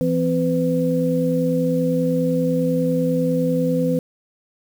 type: tone cluster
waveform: sine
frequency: 167.5 / 257.6 / 503 Hz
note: E3 / C4 / B4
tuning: +28 / -27 / +32 cents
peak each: -21 dBFS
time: 0.01-3.99 s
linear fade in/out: 0 ms
effects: 7-bit